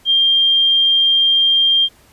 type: tone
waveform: sine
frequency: 3193 Hz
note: G7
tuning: 31 cents sharp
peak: -10 dBFS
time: 0.05-1.89 s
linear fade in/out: 50 ms
effects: pink hiss -50 dBFS RMS until 2.12 s + resampled to 32000 Hz

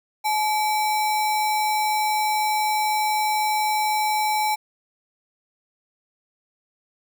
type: tone with sample-and-hold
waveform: sine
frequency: 854 Hz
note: G#5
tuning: 48 cents sharp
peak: -19 dBFS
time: 0.24-4.56 s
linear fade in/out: 20 ms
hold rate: 3150 Hz
effects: none

